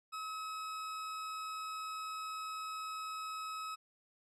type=tone; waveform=40% pulse; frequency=1282 Hz; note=E6; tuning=49 cents flat; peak=-39 dBFS; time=0.12-3.76 s; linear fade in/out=20 ms; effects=low-pass 10000 Hz 12 dB/octave